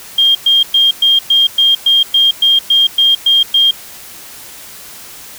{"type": "tone bursts", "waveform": "sine", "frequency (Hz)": 3213, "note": "G7", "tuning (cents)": 42, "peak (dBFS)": -6, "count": 13, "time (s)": [0.18, 3.71], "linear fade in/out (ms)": 5, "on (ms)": 170, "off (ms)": 110, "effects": ["white hiss -33 dBFS RMS until 5.38 s"]}